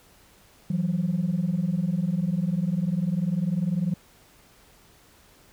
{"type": "tone pair together", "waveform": "sine", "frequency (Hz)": [165.38, 185.5], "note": ["E3", "F#3"], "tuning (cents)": [6, 5], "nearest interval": "major second", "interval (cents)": 199, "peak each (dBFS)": -24, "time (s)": [0.7, 3.94], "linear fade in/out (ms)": 5, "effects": ["tanh soft clip ceiling -18 dBFS", "pink hiss -56 dBFS RMS until 5.52 s"]}